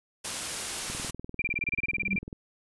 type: noise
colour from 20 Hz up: white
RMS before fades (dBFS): -33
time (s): 0.24-1.11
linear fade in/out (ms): 10
type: click train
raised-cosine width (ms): 3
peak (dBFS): -26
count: 30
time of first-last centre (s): 0.9-2.329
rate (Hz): 20.3
type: tone bursts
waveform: sine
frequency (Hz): 2370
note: D7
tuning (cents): +15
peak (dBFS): -25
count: 15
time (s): 1.39-2.189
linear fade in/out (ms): 5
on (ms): 29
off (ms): 26
type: tone with exponential growth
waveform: sine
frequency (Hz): 195.3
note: G3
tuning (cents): -6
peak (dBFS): -24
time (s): 1.9-2.16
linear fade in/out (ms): 2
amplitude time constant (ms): 55
effects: resampled to 24000 Hz